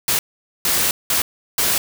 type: noise bursts at uneven times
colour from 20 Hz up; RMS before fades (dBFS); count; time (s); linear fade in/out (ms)
white; -18; 4; 0.08-0.19 / 0.65-0.91 / 1.1-1.22 / 1.58-1.78; 2
effects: none